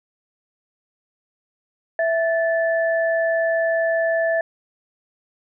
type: tone pair together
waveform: sine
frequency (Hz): 659.3 / 1747.5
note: E5 / A6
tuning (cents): 0 / -12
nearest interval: octave + perfect fourth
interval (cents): 1688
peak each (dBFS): -18 / -24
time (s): 1.99-4.41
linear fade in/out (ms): 2
effects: none